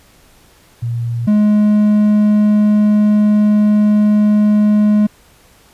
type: tone pair in turn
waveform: sine / triangle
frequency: 117.8 / 209.9 Hz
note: A#2 / G#3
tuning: +19 / +19 cents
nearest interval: minor seventh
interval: 1000 cents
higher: second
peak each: -16 / -6 dBFS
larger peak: second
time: 0.82-1.27 / 1.27-5.07 s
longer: second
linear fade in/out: 10 ms
effects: pink hiss -48 dBFS RMS until 5.73 s + resampled to 32000 Hz